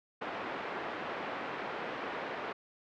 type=band-pass noise; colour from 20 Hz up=pink; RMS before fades=-39 dBFS; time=0.21-2.53 s; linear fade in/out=10 ms; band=370 to 2100 Hz; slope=12 dB/octave; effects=low-pass 4000 Hz 12 dB/octave